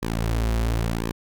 sawtooth tone with flanger, 56.5 Hz, A1, 47 cents sharp, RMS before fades -24 dBFS, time 0.02-1.12 s, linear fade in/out 10 ms, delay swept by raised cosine 1.4 to 6.8 ms, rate 0.96 Hz, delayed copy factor -0.9, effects none

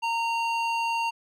square tone with band-pass filter, 922 Hz, A#5, 19 cents flat, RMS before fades -27 dBFS, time 0.02-1.11 s, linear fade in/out 20 ms, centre 1900 Hz, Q 1.4, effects none

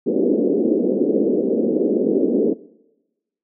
white band-pass noise, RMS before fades -18 dBFS, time 0.06-2.54 s, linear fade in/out 10 ms, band 210 to 480 Hz, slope 48 dB/octave, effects noise-tail reverb RT60 1.0 s tail -21 dB re dry

